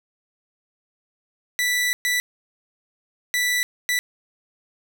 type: tone bursts at uneven times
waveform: sawtooth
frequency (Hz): 1972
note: B6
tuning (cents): -3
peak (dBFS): -16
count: 4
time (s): 1.59-1.93 / 2.05-2.2 / 3.34-3.63 / 3.89-3.99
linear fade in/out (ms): 0
effects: none